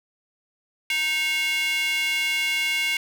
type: tone with high-pass filter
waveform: square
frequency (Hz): 311.1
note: D#4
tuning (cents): 0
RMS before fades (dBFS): -24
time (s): 0.9-2.97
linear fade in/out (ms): 2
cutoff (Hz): 2400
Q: 8.7
effects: none